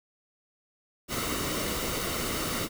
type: noise with comb filter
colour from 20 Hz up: pink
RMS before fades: -31 dBFS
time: 1.08-2.69 s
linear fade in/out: 50 ms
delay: 1.2 ms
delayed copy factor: -0.5
effects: none